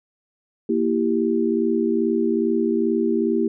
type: chord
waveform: sine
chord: E diminished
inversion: second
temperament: equal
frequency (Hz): 233.1 / 329.6 / 392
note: Bb3 / E4 / G4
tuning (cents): 0 / 0 / 0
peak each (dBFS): -22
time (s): 0.69-3.48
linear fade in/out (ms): 5
effects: none